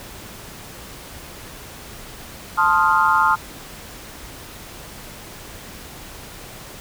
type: chord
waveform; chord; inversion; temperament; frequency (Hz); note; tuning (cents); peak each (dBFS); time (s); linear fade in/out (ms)
sine; F dominant seventh; first; equal; 880 / 1046.5 / 1244.5 / 1396.9; A5 / C6 / Eb6 / F6; 0 / 0 / 0 / 0; -19; 2.57-3.36; 20
effects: pink hiss -38 dBFS RMS until 6.8 s